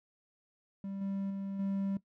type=tone with level steps; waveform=triangle; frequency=196 Hz; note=G3; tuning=in tune; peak=-35 / -31 / -34 / -29 dBFS; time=0.84-1.97 s; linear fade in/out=2 ms; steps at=1.01 / 1.3 / 1.59 s; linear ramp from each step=5 ms; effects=noise-tail reverb RT60 0.1 s tail -17 dB re dry